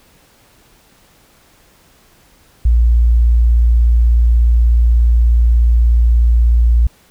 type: tone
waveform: sine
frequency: 58.3 Hz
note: A#1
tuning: 1 cent sharp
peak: -7 dBFS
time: 2.65-6.87 s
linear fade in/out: 5 ms
effects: pink hiss -50 dBFS RMS until 7.1 s